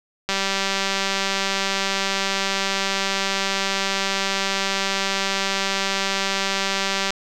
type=click train; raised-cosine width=0.2 ms; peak=-5 dBFS; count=1330; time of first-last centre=0.29-7.105 s; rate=195 Hz; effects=none